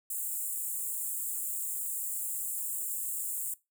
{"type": "high-pass noise", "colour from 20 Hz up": "pink", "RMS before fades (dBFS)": -35, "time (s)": [0.1, 3.54], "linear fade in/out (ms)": 5, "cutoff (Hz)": 7300, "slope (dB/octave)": 96, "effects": ["noise-tail reverb RT60 0.2 s tail -19 dB re dry"]}